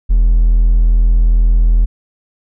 triangle tone with hard clipping, 41.2 Hz, E1, in tune, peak -7 dBFS, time 0.09-1.86 s, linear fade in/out 20 ms, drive 4 dB, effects none

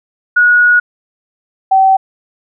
sine tone pair in turn, 1455 / 767.9 Hz, F#6 / G5, -29 / -36 cents, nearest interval major seventh, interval 1107 cents, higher first, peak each -5 dBFS, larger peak neither, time 0.36-0.8 / 1.71-1.97 s, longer first, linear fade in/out 10 ms, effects none

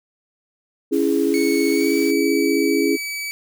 sine chord, C# minor, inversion none, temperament just, 277.2 / 332.6 / 415.8 Hz, C#4 / E4 / G#4, 0 / +16 / +2 cents, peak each -20 dBFS, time 0.91-2.97 s, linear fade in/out 20 ms
white noise, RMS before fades -38 dBFS, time 0.92-2.12 s, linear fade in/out 20 ms
sawtooth tone with pitch glide, 2215 to 2289 Hz, C#7 to D7, -2 to -45 cents, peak -22 dBFS, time 1.34-3.31 s, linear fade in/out 0 ms, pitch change +57 cents, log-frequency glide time 1.7-1.95 s
effects none

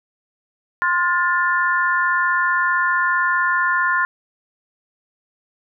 sine chord, F major, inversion second, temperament equal with one note detuned, 1046.5 / 1424.6 / 1760 Hz, C6 / F6 / A6, 0 / +34 / 0 cents, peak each -20 dBFS, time 0.82-4.05 s, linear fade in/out 0 ms, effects none

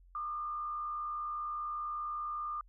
sine tone with frequency modulation, 1205 Hz, D6, 44 cents sharp, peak -35 dBFS, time 0.15-2.61 s, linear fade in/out 2 ms, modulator 70 Hz, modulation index 0.39, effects added 44 Hz sine -57 dBFS peak until 2.68 s

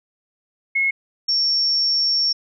sine tone pair in turn, 2173 / 5476 Hz, C#7 / F8, -35 / -35 cents, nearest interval octave + major third, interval 1600 cents, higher second, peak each -16 dBFS, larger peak neither, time 0.75-0.91 / 1.28-2.33 s, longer second, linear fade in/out 10 ms, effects none

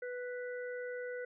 harmonic tone, 493.9 Hz, B4, in tune, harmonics 1 / 3 / 4, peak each -39 / -46 / -51 dBFS, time 0.02-1.25 s, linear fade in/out 5 ms, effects none

